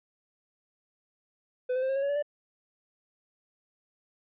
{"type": "tone with pitch steps", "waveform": "triangle", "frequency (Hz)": [503, 514.2, 525.6, 537.2, 549.2, 561.3, 573.8, 586.5], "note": ["B4", "C5", "C5", "C5", "C#5", "C#5", "D5", "D5"], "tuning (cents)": [32, -30, 8, 46, -16, 22, -40, -2], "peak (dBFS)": -24, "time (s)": [1.69, 2.226], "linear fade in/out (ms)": 10, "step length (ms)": 67, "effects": ["resampled to 8000 Hz"]}